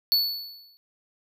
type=tone with exponential decay; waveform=square; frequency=4440 Hz; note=C#8; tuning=2 cents sharp; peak=-17 dBFS; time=0.12-0.77 s; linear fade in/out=0 ms; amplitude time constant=140 ms; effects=none